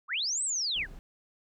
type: linear two-way sweep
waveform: sine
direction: up then down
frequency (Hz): 1019 to 8290 to 1456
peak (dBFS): -28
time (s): 0.08-0.87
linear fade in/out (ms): 50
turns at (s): 0.43
type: noise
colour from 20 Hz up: brown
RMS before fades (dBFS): -46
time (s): 0.76-0.99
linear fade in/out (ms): 0
effects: none